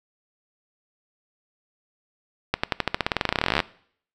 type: accelerating click train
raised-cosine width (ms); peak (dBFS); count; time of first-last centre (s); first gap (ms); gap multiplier
0.3; -4; 28; 2.54-3.603; 95; 0.92
effects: noise-tail reverb RT60 0.6 s tail -21 dB re dry